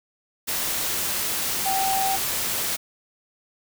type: tone in noise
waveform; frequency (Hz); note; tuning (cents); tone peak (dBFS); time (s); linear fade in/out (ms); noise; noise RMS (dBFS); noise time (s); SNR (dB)
sine; 773; G5; -24; -22; 1.65-2.17; 20; white; -26; 0.47-2.77; +1
effects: none